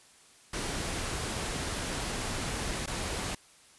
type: noise with dropouts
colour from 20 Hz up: pink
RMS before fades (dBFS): -34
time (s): 0.53-3.35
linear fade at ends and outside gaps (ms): 5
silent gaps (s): 2.861-2.874
effects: white hiss -58 dBFS RMS until 3.78 s + resampled to 24000 Hz